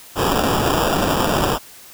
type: noise with sample-and-hold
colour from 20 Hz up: blue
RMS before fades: -18 dBFS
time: 0.15-1.59 s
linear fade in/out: 50 ms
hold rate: 2100 Hz
effects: white hiss -42 dBFS RMS until 1.93 s